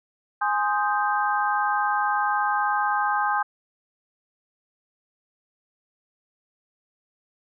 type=chord; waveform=sine; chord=Ab major seventh; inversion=none; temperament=equal; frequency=830.6 / 1046.5 / 1244.5 / 1568 Hz; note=Ab5 / C6 / Eb6 / G6; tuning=0 / 0 / 0 / 0 cents; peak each=-24 / -28 / -27 / -27 dBFS; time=0.41-3.43 s; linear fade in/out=10 ms; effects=none